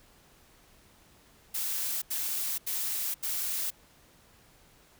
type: noise bursts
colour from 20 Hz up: blue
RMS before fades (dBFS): -32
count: 4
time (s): 1.54-3.706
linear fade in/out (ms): 10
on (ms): 480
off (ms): 82
effects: pink hiss -60 dBFS RMS until 4.99 s